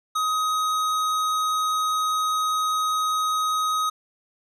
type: tone with hard clipping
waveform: sine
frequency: 1259 Hz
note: D#6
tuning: 20 cents sharp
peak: -23 dBFS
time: 0.15-3.9 s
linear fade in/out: 10 ms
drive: 14 dB
effects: none